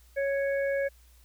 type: harmonic tone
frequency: 554.4 Hz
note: C#5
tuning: in tune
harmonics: 1 / 3 / 4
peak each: -26 / -35 / -40 dBFS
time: 0.16-0.89 s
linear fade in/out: 20 ms
effects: added 60 Hz sine -55 dBFS peak until 1.24 s + white hiss -63 dBFS RMS until 1.24 s